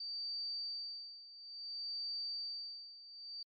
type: tone with tremolo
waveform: sine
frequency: 4628 Hz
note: D8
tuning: 26 cents flat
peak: -36 dBFS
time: 0-3.43 s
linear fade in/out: 5 ms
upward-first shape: sine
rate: 0.58 Hz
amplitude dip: 85%
effects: tanh soft clip ceiling -37 dBFS + AAC 32 kbps